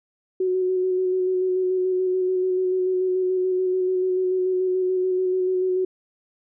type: tone with vibrato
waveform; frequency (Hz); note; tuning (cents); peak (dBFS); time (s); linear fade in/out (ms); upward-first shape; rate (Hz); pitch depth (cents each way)
sine; 370; F#4; 0; -19; 0.4-5.85; 5; square; 6.9; 15
effects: none